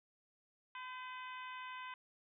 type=harmonic tone with a mistuned harmonic; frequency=507 Hz; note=B4; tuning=45 cents sharp; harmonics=2 / 3 / 4 / 5 / 6 / 7; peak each=-47 / -52 / -54 / -54 / -57 / -62 dBFS; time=0.75-1.94 s; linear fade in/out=2 ms; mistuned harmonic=3; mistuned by=+25 cents; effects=none